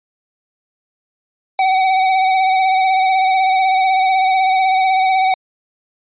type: tone with vibrato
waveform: square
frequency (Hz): 758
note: F#5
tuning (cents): +42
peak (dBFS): -12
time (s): 1.59-5.34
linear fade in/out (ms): 2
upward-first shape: sine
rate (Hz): 16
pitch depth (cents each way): 30
effects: resampled to 8000 Hz